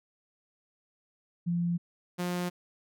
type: tone pair in turn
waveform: sine / sawtooth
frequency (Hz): 172.5 / 177.66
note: F3 / F3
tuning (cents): -21 / +30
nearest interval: minor second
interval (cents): 51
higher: second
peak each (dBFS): -26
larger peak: neither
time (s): 1.46-1.78 / 2.18-2.5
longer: neither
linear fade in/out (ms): 20
effects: none